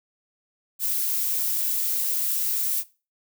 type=noise; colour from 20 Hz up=violet; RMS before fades=-25 dBFS; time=0.79-2.84 s; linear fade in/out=50 ms; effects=noise-tail reverb RT60 0.3 s tail -18 dB re dry